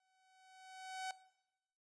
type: tone with exponential growth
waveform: sawtooth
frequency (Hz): 754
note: F#5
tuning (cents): +32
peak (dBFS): -36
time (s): 0-1.11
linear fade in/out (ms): 2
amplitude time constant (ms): 240
effects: noise-tail reverb RT60 0.9 s tail -18 dB re dry + resampled to 22050 Hz